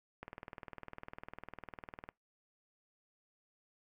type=click train; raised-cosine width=0.5 ms; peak=-29 dBFS; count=38; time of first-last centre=0.23-2.089 s; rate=19.9 Hz; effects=noise-tail reverb RT60 0.2 s tail -25 dB re dry